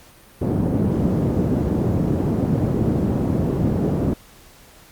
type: band-pass noise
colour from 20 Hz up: pink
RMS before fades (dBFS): -20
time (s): 0.41-4.14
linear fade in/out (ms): 10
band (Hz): 110 to 330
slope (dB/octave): 12
effects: pink hiss -48 dBFS RMS until 4.91 s + Opus 48 kbps